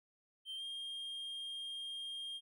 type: tone with pitch glide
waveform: triangle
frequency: 3136 to 3217 Hz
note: G7 to G7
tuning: 0 to +44 cents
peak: -40 dBFS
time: 0.45-2.41 s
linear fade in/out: 50 ms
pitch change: +44 cents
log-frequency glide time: 0.56-0.63 s
effects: none